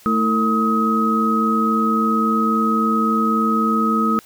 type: tone cluster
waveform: sine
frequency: 222.2 / 325.8 / 454.2 / 1267 Hz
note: A3 / E4 / A#4 / D#6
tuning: +17 / -20 / -45 / +31 cents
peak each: -18 / -26 / -27 / -18 dBFS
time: 0.06-4.19 s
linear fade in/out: 0 ms
effects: white hiss -48 dBFS RMS until 4.25 s